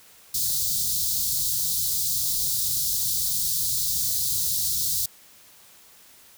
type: band-stop noise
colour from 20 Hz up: white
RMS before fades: -25 dBFS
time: 0.34-5.06 s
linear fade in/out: 5 ms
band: 170 to 3800 Hz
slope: 48 dB/octave
effects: white hiss -52 dBFS RMS until 6.37 s